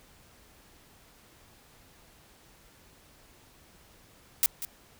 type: noise with echo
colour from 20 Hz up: blue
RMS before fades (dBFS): -22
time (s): 4.43-4.46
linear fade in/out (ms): 0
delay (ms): 190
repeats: 1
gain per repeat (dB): -13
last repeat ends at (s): 4.65
effects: pink hiss -58 dBFS RMS until 4.99 s